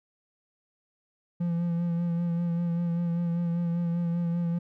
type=tone with vibrato; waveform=triangle; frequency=171 Hz; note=F3; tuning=36 cents flat; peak=-23 dBFS; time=1.4-4.59 s; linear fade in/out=10 ms; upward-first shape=sine; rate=5.1 Hz; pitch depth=27 cents each way; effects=none